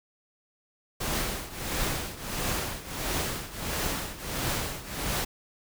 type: noise with tremolo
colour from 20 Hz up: pink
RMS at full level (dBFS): -28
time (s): 1-5.25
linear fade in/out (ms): 10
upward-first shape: triangle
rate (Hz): 1.5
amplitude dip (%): 85
effects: none